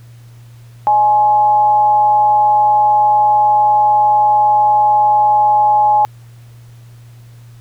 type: tone with amplitude modulation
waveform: sine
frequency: 840 Hz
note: G#5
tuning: 19 cents sharp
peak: -6 dBFS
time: 0.87-6.05 s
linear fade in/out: 0 ms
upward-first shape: sine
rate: 229 Hz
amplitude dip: 40%
effects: added 118 Hz sine -36 dBFS peak until 7.6 s + pink hiss -51 dBFS RMS until 7.6 s